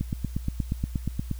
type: click train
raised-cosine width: 5 ms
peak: -14 dBFS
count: 12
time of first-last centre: 0.01-1.313 s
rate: 8.44 Hz
effects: added 60 Hz sine -34 dBFS peak until 1.39 s + white hiss -53 dBFS RMS until 1.39 s